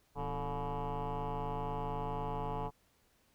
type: tone with frequency modulation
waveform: sine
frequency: 440 Hz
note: A4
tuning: in tune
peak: -32 dBFS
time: 0.15-2.71 s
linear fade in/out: 50 ms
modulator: 138 Hz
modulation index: 4.2
effects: tanh soft clip ceiling -33 dBFS + pink hiss -71 dBFS RMS until 3.34 s